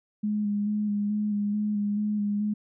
sine tone with vibrato, 207.7 Hz, G#3, in tune, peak -24 dBFS, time 0.23-2.54 s, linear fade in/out 10 ms, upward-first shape square, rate 2.3 Hz, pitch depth 20 cents each way, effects none

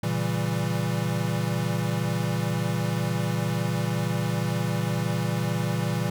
square chord, A# diminished seventh, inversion none, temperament equal, 116.54 / 138.59 / 164.81 / 196 Hz, A#2 / C#3 / E3 / G3, 0 / 0 / 0 / 0 cents, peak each -29 / -33 / -29 / -33 dBFS, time 0.03-6.1 s, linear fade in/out 5 ms, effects none

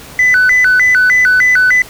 sine tone with vibrato, 1732 Hz, A6, 28 cents flat, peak -4 dBFS, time 0.19-1.82 s, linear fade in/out 2 ms, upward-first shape square, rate 3.3 Hz, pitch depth 250 cents each way, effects tanh soft clip ceiling -4 dBFS + pink hiss -33 dBFS RMS until 1.89 s

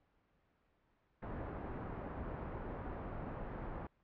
pink low-pass noise, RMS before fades -44 dBFS, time 1.22-3.87 s, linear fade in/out 5 ms, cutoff 1300 Hz, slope 12 dB/octave, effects pink hiss -75 dBFS RMS until 4.03 s + low-pass 2000 Hz 12 dB/octave

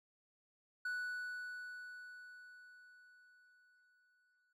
triangle tone with exponential decay, 1480 Hz, F#6, in tune, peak -35 dBFS, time 0.85-4.53 s, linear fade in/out 5 ms, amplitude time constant 800 ms, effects none

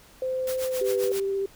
sine tone with pitch glide, 517 to 495.1 Hz, C5 to B4, -21 to +4 cents, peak -25 dBFS, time 0.22-1.12 s, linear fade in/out 2 ms, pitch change -75 cents, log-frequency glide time 0.69-0.98 s
white noise with tremolo, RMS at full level -34 dBFS, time 0.47-1.2 s, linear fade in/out 2 ms, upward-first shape triangle, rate 7.5 Hz, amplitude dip 95%
sine tone with vibrato, 392 Hz, G4, in tune, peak -24 dBFS, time 0.81-1.46 s, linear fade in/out 5 ms, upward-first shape sine, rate 15 Hz, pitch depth 10 cents each way
effects pink hiss -53 dBFS RMS until 1.55 s

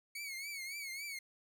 sawtooth tone with vibrato, 2217 Hz, C#7, in tune, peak -38 dBFS, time 0.15-1.19 s, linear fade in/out 5 ms, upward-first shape triangle, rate 3.6 Hz, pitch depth 110 cents each way, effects none

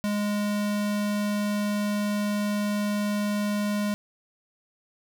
square tone, 206.8 Hz, G#3, 7 cents flat, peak -25 dBFS, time 0.04-3.94 s, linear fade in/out 0 ms, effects none

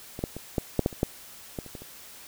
clicks, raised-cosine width 2 ms, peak -22 / -13 / -22 / -11 / -8 / -9 / -27 / -9 / -18 / -30 / -25 / -30 dBFS, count 12, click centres 0.191 / 0.239 / 0.366 / 0.582 / 0.793 / 0.861 / 0.928 / 1.031 / 1.588 / 1.663 / 1.752 / 1.82 s, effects white hiss -47 dBFS RMS until 2.27 s

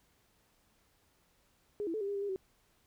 sine tone with pitch steps, 414.1 / 331.6 / 434.7 / 396.6 / 404.4 / 397.6 / 405.2 / 379.7 Hz, G#4 / E4 / A4 / G4 / G#4 / G4 / G#4 / F#4, -5 / +10 / -21 / +20 / -46 / +25 / -43 / +45 cents, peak -33 dBFS, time 1.8-2.36 s, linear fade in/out 0 ms, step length 70 ms, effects pink hiss -71 dBFS RMS until 2.86 s

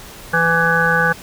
harmonic tone, 166.5 Hz, E3, 18 cents sharp, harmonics 1 / 3 / 5 / 7 / 9 / 10, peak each -22 / -21 / -22 / -22 / -16 / -19 dBFS, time 0.33-1.13 s, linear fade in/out 10 ms, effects pink hiss -37 dBFS RMS until 1.22 s

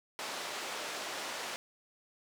pink band-pass noise, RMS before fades -40 dBFS, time 0.19-1.56 s, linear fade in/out 0 ms, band 510 to 7100 Hz, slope 12 dB/octave, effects none

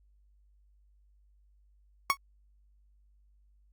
30% pulse tone with exponential decay, 1108.7 Hz, C#6, in tune, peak -16 dBFS, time 2.1-2.17 s, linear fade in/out 0 ms, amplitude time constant 15 ms, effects added 50 Hz sine -61 dBFS peak until 3.72 s + Opus 48 kbps

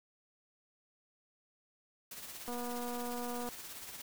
white noise with tremolo, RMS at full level -45 dBFS, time 2.11-4.02 s, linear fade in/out 5 ms, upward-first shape triangle, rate 17 Hz, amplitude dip 50%
click train, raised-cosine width 1 ms, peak -29 dBFS, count 245, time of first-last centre 2.48-3.488 s, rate 242 Hz
effects none

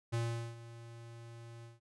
square tone with ADSR envelope, 116.54 Hz, A#2, in tune, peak -32 dBFS, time 0.12-1.8 s, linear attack 20 ms, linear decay 410 ms, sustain -17 dB, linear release 160 ms, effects resampled to 24000 Hz

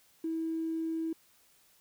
triangle tone, 324.5 Hz, E4, 27 cents flat, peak -27 dBFS, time 0.24-1.13 s, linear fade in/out 5 ms, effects tanh soft clip ceiling -29 dBFS + white hiss -65 dBFS RMS until 1.8 s

